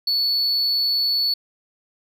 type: tone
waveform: sine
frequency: 4435 Hz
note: C#8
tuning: in tune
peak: -15 dBFS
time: 0.07-1.34 s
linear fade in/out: 5 ms
effects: tanh soft clip ceiling -17 dBFS